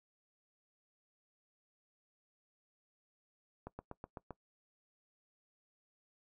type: slowing click train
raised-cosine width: 1 ms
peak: -30 dBFS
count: 6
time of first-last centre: 3.67-4.307 s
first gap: 120 ms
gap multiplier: 1.03
effects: noise-tail reverb RT60 0.1 s tail -20 dB re dry